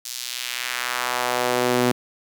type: tone with high-pass filter sweep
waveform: sawtooth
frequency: 123.8 Hz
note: B2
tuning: 5 cents sharp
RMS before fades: -24 dBFS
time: 0.05-1.92 s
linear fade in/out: 5 ms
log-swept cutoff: 5500 to 250 Hz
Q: 1.2
effects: none